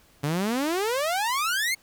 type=exponential sweep; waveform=sawtooth; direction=up; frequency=138.59 to 2209 Hz; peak=-20 dBFS; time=0.23-1.75 s; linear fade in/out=10 ms; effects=pink hiss -58 dBFS RMS until 1.82 s